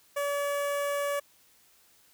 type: tone with notch filter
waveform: sawtooth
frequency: 571 Hz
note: D5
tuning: 49 cents flat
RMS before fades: -30 dBFS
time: 0.16-1.2 s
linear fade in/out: 10 ms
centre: 4300 Hz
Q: 1
effects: white hiss -62 dBFS RMS until 2.13 s